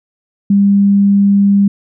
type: tone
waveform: sine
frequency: 200 Hz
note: G3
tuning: 35 cents sharp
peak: -6 dBFS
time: 0.5-1.68 s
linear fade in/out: 5 ms
effects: none